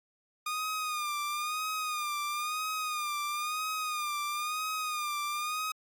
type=tone with vibrato; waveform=sawtooth; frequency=1221 Hz; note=D#6; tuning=33 cents flat; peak=-28 dBFS; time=0.46-5.72 s; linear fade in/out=5 ms; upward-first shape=sine; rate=1 Hz; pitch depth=62 cents each way; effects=AAC 64 kbps